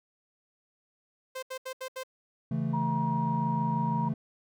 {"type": "tone bursts", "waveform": "sawtooth", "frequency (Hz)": 520, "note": "C5", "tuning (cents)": -11, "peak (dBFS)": -31, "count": 5, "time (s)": [1.35, 2.035], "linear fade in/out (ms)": 10, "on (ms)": 77, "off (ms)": 75}
{"type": "chord", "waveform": "triangle", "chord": "A major", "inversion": "first", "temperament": "equal", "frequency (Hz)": [138.59, 164.81, 220], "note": ["C#3", "E3", "A3"], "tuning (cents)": [0, 0, 0], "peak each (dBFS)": -30, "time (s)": [2.51, 4.14], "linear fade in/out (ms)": 5}
{"type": "tone", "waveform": "sine", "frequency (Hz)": 950, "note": "A#5", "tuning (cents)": 33, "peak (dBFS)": -30, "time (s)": [2.73, 4.09], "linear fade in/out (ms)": 10}
{"effects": []}